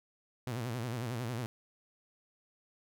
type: tone with vibrato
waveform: sawtooth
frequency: 119.7 Hz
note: A#2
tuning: 46 cents sharp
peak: -31 dBFS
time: 0.47-1.46 s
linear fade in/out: 0 ms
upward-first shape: sine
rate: 11 Hz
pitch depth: 130 cents each way
effects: none